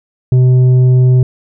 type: tone with tanh clipping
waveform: sine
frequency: 127.1 Hz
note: C3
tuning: 50 cents flat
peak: -6 dBFS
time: 0.32-1.23 s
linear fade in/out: 2 ms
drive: 6 dB
effects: none